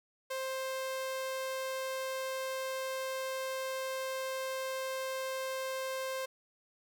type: tone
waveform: sawtooth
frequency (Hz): 526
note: C5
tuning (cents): +9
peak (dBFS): -31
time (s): 0.3-6.26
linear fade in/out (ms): 10
effects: none